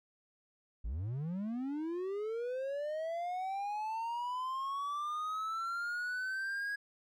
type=linear sweep; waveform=triangle; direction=up; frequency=46.44 to 1657 Hz; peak=-33 dBFS; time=0.84-6.76 s; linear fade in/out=10 ms; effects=none